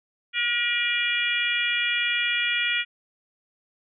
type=harmonic tone; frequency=478.4 Hz; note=A#4; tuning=45 cents sharp; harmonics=3 / 4 / 5 / 6 / 7; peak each=-30 / -28 / -26 / -29 / -30 dBFS; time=0.33-2.85 s; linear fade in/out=50 ms; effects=none